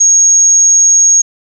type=tone; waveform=sine; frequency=6570 Hz; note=G#8; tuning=20 cents flat; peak=-4 dBFS; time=0-1.22 s; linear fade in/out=10 ms; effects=none